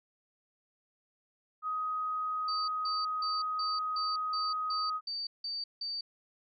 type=tone; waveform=sine; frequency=1256 Hz; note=D#6; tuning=16 cents sharp; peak=-31 dBFS; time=1.62-5.01 s; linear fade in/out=50 ms
type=tone bursts; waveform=sine; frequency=4612 Hz; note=D8; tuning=32 cents flat; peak=-34 dBFS; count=10; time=2.48-6.01 s; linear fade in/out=5 ms; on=200 ms; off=170 ms
effects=none